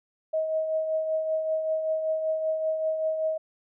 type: tone with tremolo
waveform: sine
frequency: 633 Hz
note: D#5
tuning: 30 cents sharp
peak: -22 dBFS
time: 0.33-3.38 s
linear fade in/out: 10 ms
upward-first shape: triangle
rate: 5.2 Hz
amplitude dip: 50%
effects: none